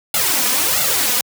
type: noise with flanger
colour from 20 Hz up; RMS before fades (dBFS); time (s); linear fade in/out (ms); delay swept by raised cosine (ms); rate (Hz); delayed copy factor
white; -17; 0.14-1.21; 2; 1.4 to 4.1; 1.5; +1
effects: high-pass 100 Hz 12 dB/octave